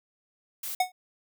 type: noise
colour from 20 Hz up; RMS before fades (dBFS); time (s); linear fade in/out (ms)
blue; -35; 0.63-0.75; 5
type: tone with exponential decay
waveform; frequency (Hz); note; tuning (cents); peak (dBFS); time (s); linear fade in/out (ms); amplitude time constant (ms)
square; 736; F#5; -9; -19; 0.8-0.92; 5; 25
effects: none